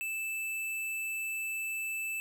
square tone, 2637 Hz, E7, in tune, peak -34 dBFS, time 0.01-2.2 s, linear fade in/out 0 ms, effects none

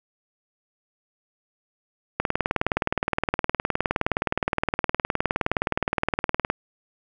click train, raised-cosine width 0.5 ms, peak -6 dBFS, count 84, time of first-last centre 2.2-6.501 s, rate 19.3 Hz, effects none

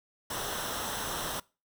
pink noise with comb filter, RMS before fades -35 dBFS, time 0.3-1.4 s, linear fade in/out 5 ms, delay 0.43 ms, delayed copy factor -0.65, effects noise-tail reverb RT60 0.3 s tail -23 dB re dry

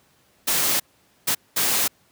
white noise bursts at uneven times, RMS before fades -21 dBFS, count 3, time 0.47-0.8 / 1.27-1.35 / 1.56-1.88 s, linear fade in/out 10 ms, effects pink hiss -60 dBFS RMS until 2.11 s + high-pass 100 Hz 12 dB/octave

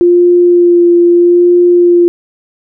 sine tone with vibrato, 349.2 Hz, F4, in tune, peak -3 dBFS, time 0.01-2.08 s, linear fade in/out 0 ms, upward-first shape sine, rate 0.79 Hz, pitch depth 15 cents each way, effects none

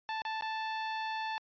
sawtooth tone with dropouts, 880 Hz, A5, in tune, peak -30 dBFS, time 0.09-1.38 s, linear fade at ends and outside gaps 0 ms, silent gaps 0.219-0.251 / 0.41-0.423 s, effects resampled to 11025 Hz

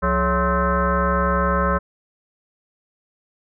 sine tone with frequency modulation, 559 Hz, C#5, 14 cents sharp, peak -16 dBFS, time 0.02-1.79 s, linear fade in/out 20 ms, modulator 246 Hz, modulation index 3.7, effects none

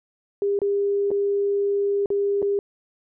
sine tone with dropouts, 402.2 Hz, G4, 44 cents sharp, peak -19 dBFS, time 0.42-2.59 s, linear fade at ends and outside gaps 1 ms, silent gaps 0.59-0.617 / 1.106-1.114 / 2.059-2.103 / 2.419-2.426 s, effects none

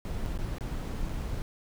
brown noise with dropouts, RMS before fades -33 dBFS, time 0.05-1.42 s, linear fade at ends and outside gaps 0 ms, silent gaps 0.254-0.26 / 0.376-0.388 / 0.583-0.608 / 1.088-1.094 s, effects none

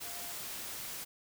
sine tone in noise, 700 Hz, F5, 4 cents sharp, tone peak -52 dBFS, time 0.03-0.33 s, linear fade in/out 20 ms, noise white, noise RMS -42 dBFS, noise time 0-1.05 s, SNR -13 dB, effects none

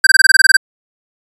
square tone bursts, 1568 Hz, G6, in tune, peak -4 dBFS, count 11, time 0.04-0.569 s, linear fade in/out 5 ms, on 29 ms, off 21 ms, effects resampled to 24000 Hz

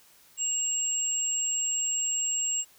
sine tone pair together, 2835 / 7590 Hz, F7 / A#8, +25 / +30 cents, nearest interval octave + perfect fourth, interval 1705 cents, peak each -36 / -26 dBFS, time 0.37-2.65 s, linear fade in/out 50 ms, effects white hiss -58 dBFS RMS until 2.78 s

